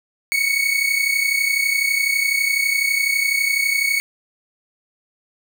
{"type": "tone pair together", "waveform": "40% pulse", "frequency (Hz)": [2204, 2236], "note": ["C#7", "C#7"], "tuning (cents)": [-11, 14], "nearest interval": "unison", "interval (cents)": 25, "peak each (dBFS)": [-19, -19], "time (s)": [0.32, 4], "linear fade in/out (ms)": 0, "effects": []}